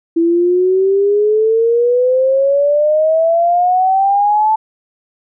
sine exponential sweep, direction up, 330 to 880 Hz, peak -9 dBFS, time 0.16-4.56 s, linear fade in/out 10 ms, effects none

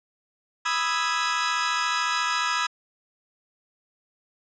sawtooth chord, E major seventh, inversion second, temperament equal, 987.8 / 1244.5 / 1318.5 / 1661.2 Hz, B5 / D#6 / E6 / G#6, 0 / 0 / 0 / 0 cents, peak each -25 dBFS, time 0.65-2.67 s, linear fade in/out 10 ms, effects resampled to 16000 Hz

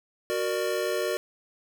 square chord, Gb augmented, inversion none, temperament equal with one note detuned, 370 / 466.2 / 594.5 Hz, Gb4 / Bb4 / D5, 0 / 0 / +21 cents, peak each -31 dBFS, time 0.3-1.17 s, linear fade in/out 0 ms, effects none

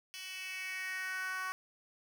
10% pulse tone with high-pass filter sweep, 374.1 Hz, F#4, 19 cents sharp, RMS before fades -40 dBFS, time 0.14-1.52 s, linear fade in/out 0 ms, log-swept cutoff 3300 to 1200 Hz, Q 3.5, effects none

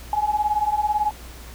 sine beating tone pair, 830.6 / 848.6 Hz, G#5 / G#5, 0 / +37 cents, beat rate 18 Hz, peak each -23 / -21 dBFS, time 0.13-1.11 s, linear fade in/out 2 ms, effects added 60 Hz sine -39 dBFS peak until 1.54 s + pink hiss -43 dBFS RMS until 1.54 s

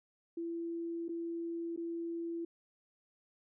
sine tone with dropouts, 336.1 Hz, E4, 34 cents sharp, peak -36 dBFS, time 0.37-2.45 s, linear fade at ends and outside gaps 5 ms, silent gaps 1.083-1.091 / 1.763-1.774 s, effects none

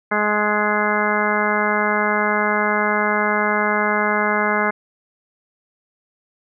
harmonic tone with a mistuned harmonic, 210 Hz, G#3, 19 cents sharp, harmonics 1 / 2 / 3 / 4 / 5 / 6 / 7 / 8 / 10, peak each -25 / -25 / -25 / -25 / -25 / -25 / -25 / -25 / -25 dBFS, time 0.11-4.71 s, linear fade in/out 10 ms, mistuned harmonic 10, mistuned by -18 cents, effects none

